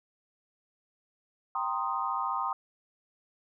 sine chord, C minor seventh, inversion second, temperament equal, 784 / 932.3 / 1046.5 / 1244.5 Hz, G5 / Bb5 / C6 / Eb6, 0 / 0 / 0 / 0 cents, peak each -36 / -35 / -33 / -33 dBFS, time 1.55-2.53 s, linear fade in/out 2 ms, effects none

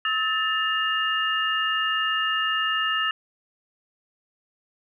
sine tone cluster, 1287 / 1768 / 2827 Hz, E6 / A6 / F7, -42 / +8 / +20 cents, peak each -26 dBFS, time 0.05-3.11 s, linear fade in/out 2 ms, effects none

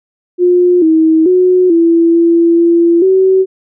sine tone with pitch steps, 356.5 / 319.7 / 365.3 / 334.2 / 336.9 / 339.3 / 378.8 Hz, F4 / D#4 / F#4 / E4 / E4 / F4 / F#4, +36 / +47 / -22 / +24 / +38 / -50 / +41 cents, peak -5 dBFS, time 0.38-3.46 s, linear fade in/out 50 ms, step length 440 ms, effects none

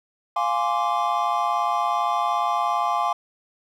triangle chord, D half-diminished seventh, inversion first, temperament equal with one note detuned, 698.5 / 830.6 / 1046.5 / 1163.9 Hz, F5 / Ab5 / C6 / D6, 0 / 0 / 0 / -16 cents, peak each -24 dBFS, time 0.36-3.13 s, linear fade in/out 5 ms, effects none

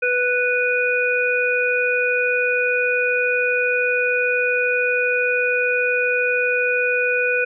harmonic tone, 493.9 Hz, B4, in tune, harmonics 1 / 3 / 5, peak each -21 / -21 / -21 dBFS, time 0.02-7.45 s, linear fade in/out 10 ms, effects none

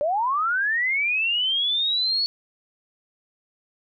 sine linear sweep, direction up, 559 to 4435 Hz, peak -20 dBFS, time 0.01-2.26 s, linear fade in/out 0 ms, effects none

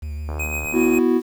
triangle tone with vibrato, 74.6 Hz, D2, 28 cents sharp, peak -24 dBFS, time 0.02-0.66 s, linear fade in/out 10 ms, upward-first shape sine, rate 6.2 Hz, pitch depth 32 cents each way
click train, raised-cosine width 1 ms, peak -18 dBFS, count 54, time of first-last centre 0.29-0.988 s, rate 75.9 Hz
square tone with tremolo, 2521 Hz, D#7, 22 cents sharp, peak -24 dBFS, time 0.39-0.99 s, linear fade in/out 10 ms, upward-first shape sine, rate 7.4 Hz, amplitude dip 50%
triangle chord, B suspended fourth, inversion none, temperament equal, 246.9 / 329.6 / 370 Hz, B3 / E4 / F#4, 0 / 0 / 0 cents, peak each -17 dBFS, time 0.72-1.22 s, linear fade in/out 50 ms
effects 8-bit

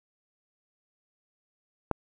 click, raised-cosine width 1 ms, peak -11 dBFS, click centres 1.913 s, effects none

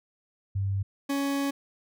sine / 40% pulse tone pair in turn, 98 / 278.7 Hz, G2 / C#4, 0 / +9 cents, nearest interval octave + tritone, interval 1809 cents, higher second, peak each -25 dBFS, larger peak neither, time 0.55-0.83 / 1.09-1.51 s, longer second, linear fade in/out 10 ms, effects none

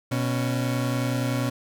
30% pulse tone pair together, 123.47 / 277.4 Hz, B2 / C#4, 0 / +1 cents, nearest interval octave + major second, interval 1401 cents, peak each -22 / -26 dBFS, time 0.11-1.5 s, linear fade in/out 10 ms, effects none

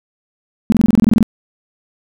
sine tone bursts, 220.9 Hz, A3, 7 cents sharp, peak -6 dBFS, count 12, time 0.7-1.228 s, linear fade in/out 0 ms, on 22 ms, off 24 ms, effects none

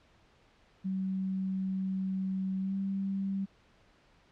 sine tone with pitch glide, 190 to 194.78 Hz, F#3 to G3, +46 to -11 cents, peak -30 dBFS, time 0.84-3.46 s, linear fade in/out 20 ms, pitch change +43 cents, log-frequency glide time 2.6-2.75 s, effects pink hiss -64 dBFS RMS until 4.31 s + low-pass 4000 Hz 12 dB/octave

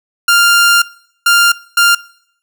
sawtooth tone bursts at uneven times, 1396.9 Hz, F6, in tune, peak -3 dBFS, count 3, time 0.28-0.82 / 1.26-1.52 / 1.77-1.95 s, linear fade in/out 5 ms, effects noise-tail reverb RT60 0.7 s tail -22 dB re dry

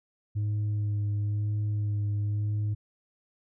sine tone with vibrato, 104.1 Hz, G#2, 5 cents sharp, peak -23 dBFS, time 0.35-2.75 s, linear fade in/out 20 ms, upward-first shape sine, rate 1 Hz, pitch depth 17 cents each way, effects tanh soft clip ceiling -25 dBFS

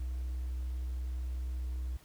triangle tone with hard clipping, 62.6 Hz, B1, 24 cents sharp, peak -34 dBFS, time 0-1.97 s, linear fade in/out 5 ms, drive 4 dB, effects pink hiss -61 dBFS RMS until 2.04 s

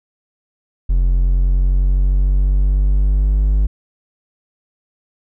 triangle exponential sweep, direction up, 43.84 to 50.9 Hz, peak -9 dBFS, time 0.89-3.67 s, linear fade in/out 10 ms, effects none

